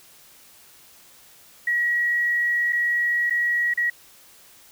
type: tone with dropouts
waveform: sine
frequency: 1913 Hz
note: A#6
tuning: 44 cents sharp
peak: -19 dBFS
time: 1.67-3.9 s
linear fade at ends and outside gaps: 5 ms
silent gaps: 2.725-2.729 / 3.298-3.306 / 3.738-3.774 s
effects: white hiss -51 dBFS RMS until 4.71 s